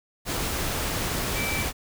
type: tone in noise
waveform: sine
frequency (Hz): 2324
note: D7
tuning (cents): -19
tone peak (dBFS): -29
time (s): 1.34-1.66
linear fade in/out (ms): 50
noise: pink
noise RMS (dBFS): -28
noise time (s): 0.25-1.73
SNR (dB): -4
effects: none